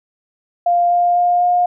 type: tone with pitch steps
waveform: sine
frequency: 698.5 / 703 / 707.4 / 711.9 Hz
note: F5 / F5 / F5 / F5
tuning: 0 / +11 / +22 / +33 cents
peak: -11 dBFS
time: 0.66-1.66 s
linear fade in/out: 5 ms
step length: 250 ms
effects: none